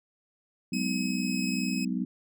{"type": "chord", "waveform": "sine", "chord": "G# minor seventh", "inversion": "third", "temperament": "just", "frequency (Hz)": [186.89, 207.7, 249.2, 311.5], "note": ["F#3", "G#3", "B3", "D#4"], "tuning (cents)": [18, 0, 16, 2], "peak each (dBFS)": [-31, -36, -31, -37], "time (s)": [0.72, 2.05], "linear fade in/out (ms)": 5}
{"type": "tone with tremolo", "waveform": "20% pulse", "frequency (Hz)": 2554, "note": "D#7", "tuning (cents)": 45, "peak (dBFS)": -28, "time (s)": [0.73, 1.85], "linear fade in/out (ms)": 5, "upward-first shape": "triangle", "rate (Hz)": 1.7, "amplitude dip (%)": 25}
{"effects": []}